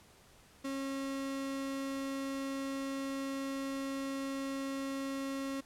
35% pulse tone, 272.1 Hz, C#4, 32 cents flat, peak -34 dBFS, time 0.64-5.61 s, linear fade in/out 10 ms, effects pink hiss -61 dBFS RMS until 5.65 s + low-pass 12000 Hz 12 dB/octave

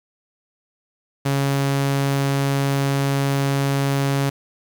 sawtooth tone, 138.59 Hz, C#3, in tune, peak -14 dBFS, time 1.25-4.3 s, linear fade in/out 10 ms, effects 8-bit

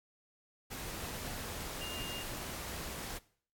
sine tone in noise, 2816 Hz, F7, 14 cents sharp, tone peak -41 dBFS, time 1.8-2.24 s, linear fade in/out 20 ms, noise pink, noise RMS -42 dBFS, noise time 0.7-3.19 s, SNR -2 dB, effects noise-tail reverb RT60 0.5 s tail -19 dB re dry + AAC 64 kbps

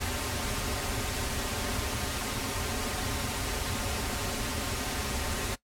pink noise with comb filter, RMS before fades -32 dBFS, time 0-5.56 s, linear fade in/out 20 ms, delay 6.1 ms, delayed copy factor -0.65, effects noise-tail reverb RT60 0.1 s tail -18 dB re dry + low-pass 12000 Hz 12 dB/octave

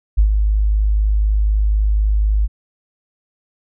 sine tone with ADSR envelope, 52 Hz, G#1, 3 cents sharp, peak -7 dBFS, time 0.17-2.48 s, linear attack 18 ms, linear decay 94 ms, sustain -5 dB, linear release 36 ms, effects none

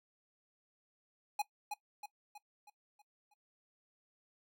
square tone with echo, 830.6 Hz, G#5, in tune, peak -32 dBFS, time 1.39-1.42 s, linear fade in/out 5 ms, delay 320 ms, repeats 6, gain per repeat -6 dB, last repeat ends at 3.34 s, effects noise-tail reverb RT60 0.1 s tail -19 dB re dry

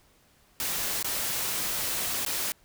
white noise with dropouts, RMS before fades -30 dBFS, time 0.6-2.52 s, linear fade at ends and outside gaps 0 ms, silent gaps 1.027-1.045 / 2.25-2.263 s, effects pink hiss -62 dBFS RMS until 2.64 s

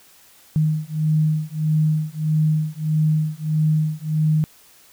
sine beating tone pair, 154.2 / 155.8 Hz, D#3 / D#3, -15 / +3 cents, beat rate 1.6 Hz, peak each -20 dBFS, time 0.56-4.44 s, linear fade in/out 0 ms, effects white hiss -51 dBFS RMS until 4.92 s

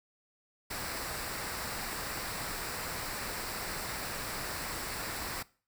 pink noise with comb filter, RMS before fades -38 dBFS, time 0.7-5.43 s, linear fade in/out 10 ms, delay 0.31 ms, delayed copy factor -0.5, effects noise-tail reverb RT60 0.4 s tail -21 dB re dry

